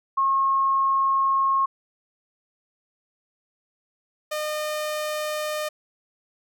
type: tone pair in turn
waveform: sine / sawtooth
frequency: 1083 / 608.3 Hz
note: C#6 / D#5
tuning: -41 / -39 cents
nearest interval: minor seventh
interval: 998 cents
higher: first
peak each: -18 / -22 dBFS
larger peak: first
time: 0.17-1.66 / 4.31-5.69 s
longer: first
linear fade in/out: 10 ms
effects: none